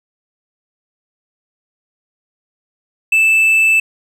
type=tone; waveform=triangle; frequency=2637 Hz; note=E7; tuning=in tune; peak=-7 dBFS; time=3.12-3.8 s; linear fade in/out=5 ms; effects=none